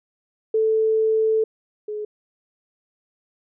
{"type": "tone pair in turn", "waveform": "sine", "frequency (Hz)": [440, 422.5], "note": ["A4", "G#4"], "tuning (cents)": [0, 30], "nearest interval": "minor second", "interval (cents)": 70, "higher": "first", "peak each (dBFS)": [-16, -26], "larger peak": "first", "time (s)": [[0.54, 1.44], [1.88, 2.05]], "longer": "first", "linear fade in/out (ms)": 5, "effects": []}